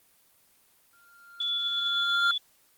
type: tone with exponential growth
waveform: triangle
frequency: 1393 Hz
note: F6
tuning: 5 cents flat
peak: -18 dBFS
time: 0.93-2.31 s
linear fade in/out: 2 ms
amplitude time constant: 300 ms
type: tone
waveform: sine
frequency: 3440 Hz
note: A7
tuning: 40 cents flat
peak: -26 dBFS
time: 1.4-2.38 s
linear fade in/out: 5 ms
effects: white hiss -63 dBFS RMS until 2.77 s + Opus 24 kbps